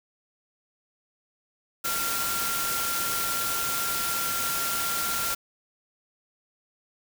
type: tone in noise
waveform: sine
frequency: 1379 Hz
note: F6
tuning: 22 cents flat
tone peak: -31 dBFS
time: 1.84-5.35 s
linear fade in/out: 10 ms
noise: white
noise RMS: -29 dBFS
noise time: 1.84-5.35 s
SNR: -5 dB
effects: none